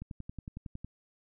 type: click train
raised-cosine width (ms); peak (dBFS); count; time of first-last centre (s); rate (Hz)
5; -28; 10; 0.02-0.846; 10.9
effects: none